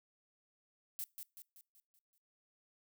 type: noise with echo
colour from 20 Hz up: violet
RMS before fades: -41 dBFS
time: 0.99-1.04 s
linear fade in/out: 0 ms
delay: 190 ms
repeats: 6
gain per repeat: -6 dB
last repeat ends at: 2.18 s
effects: noise-tail reverb RT60 0.3 s tail -24 dB re dry